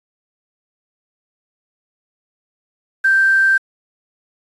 sine tone with quantisation, 1568 Hz, G6, in tune, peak -10 dBFS, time 3.04-3.58 s, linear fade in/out 10 ms, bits 6, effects resampled to 24000 Hz

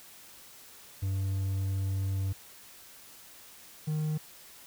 triangle tone pair in turn, 96.5 / 153.98 Hz, G2 / D#3, -27 / -18 cents, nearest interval minor sixth, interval 809 cents, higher second, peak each -26 dBFS, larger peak neither, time 1.02-2.33 / 3.87-4.18 s, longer first, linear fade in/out 10 ms, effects white hiss -52 dBFS RMS until 4.66 s

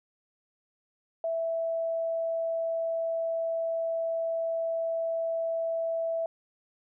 sine tone, 659.3 Hz, E5, in tune, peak -27 dBFS, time 1.24-6.26 s, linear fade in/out 2 ms, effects none

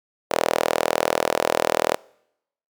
sawtooth tone with high-pass filter, 40.44 Hz, E1, 32 cents flat, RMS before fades -22 dBFS, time 0.3-1.96 s, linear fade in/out 20 ms, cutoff 560 Hz, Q 2.4, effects noise-tail reverb RT60 0.8 s tail -25 dB re dry

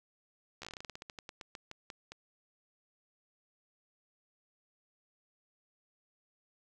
slowing click train, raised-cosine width 0.2 ms, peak -27 dBFS, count 21, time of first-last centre 0.62-2.12 s, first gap 13 ms, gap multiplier 1.16, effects none

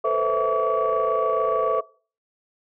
sine tone cluster, 443.7 / 501 / 528 / 655 / 1140 Hz, A4 / B4 / C5 / E5 / C#6, +14 / +25 / +16 / -11 / +48 cents, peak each -24 / -26 / -27 / -24 / -23 dBFS, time 0.04-1.81 s, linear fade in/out 10 ms, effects noise-tail reverb RT60 0.4 s tail -21 dB re dry + tanh soft clip ceiling -12 dBFS

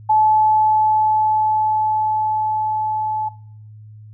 sine tone with level ramp, 863 Hz, A5, 34 cents flat, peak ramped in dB -11 to -20 dBFS, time 0.09-3.29 s, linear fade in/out 10 ms, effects noise-tail reverb RT60 0.6 s tail -20 dB re dry + added 107 Hz sine -37 dBFS peak until 4.13 s

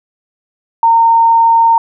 sine tone, 917 Hz, A#5, 29 cents flat, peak -5 dBFS, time 0.83-1.78 s, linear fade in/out 2 ms, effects none

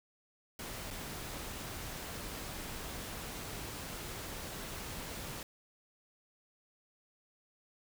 pink noise with dropouts, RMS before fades -43 dBFS, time 0.59-5.43 s, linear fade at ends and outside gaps 2 ms, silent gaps 0.905-0.909 s, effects none

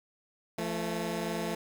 15% pulse tone pair together, 170.82 / 220 Hz, F3 / A3, -38 / 0 cents, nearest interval major third, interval 438 cents, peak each -28 dBFS, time 0.58-1.55 s, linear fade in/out 5 ms, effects 9-bit

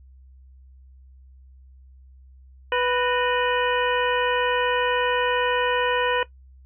harmonic tone with a mistuned harmonic, 493.9 Hz, B4, in tune, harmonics 1 / 2 / 3 / 4 / 5 / 6, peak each -23 / -26 / -28 / -29 / -30 / -31 dBFS, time 2.72-6.23 s, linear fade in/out 2 ms, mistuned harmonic 4, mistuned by -120 cents, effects noise-tail reverb RT60 0.1 s tail -17 dB re dry + added 65 Hz sine -46 dBFS peak until 6.65 s

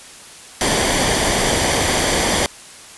pink noise with comb filter, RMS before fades -17 dBFS, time 0.61-2.46 s, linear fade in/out 0 ms, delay 0.75 ms, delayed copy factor -0.5, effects white hiss -39 dBFS RMS until 2.97 s + resampled to 24000 Hz

